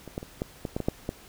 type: clicks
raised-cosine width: 2 ms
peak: -26 / -17 / -25 / -15 / -17 / -15 / -16 / -10 / -15 dBFS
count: 9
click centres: 0.077 / 0.179 / 0.229 / 0.419 / 0.652 / 0.765 / 0.803 / 0.885 / 1.091 s
effects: pink hiss -51 dBFS RMS until 1.28 s